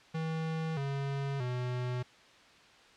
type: tone with pitch steps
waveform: square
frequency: 160.6 / 138.7 / 124.5 Hz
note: E3 / C#3 / B2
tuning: -45 / +1 / +14 cents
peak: -33 dBFS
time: 0.14-2.03 s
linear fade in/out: 10 ms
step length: 630 ms
effects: white hiss -58 dBFS RMS until 2.96 s + low-pass 4000 Hz 12 dB/octave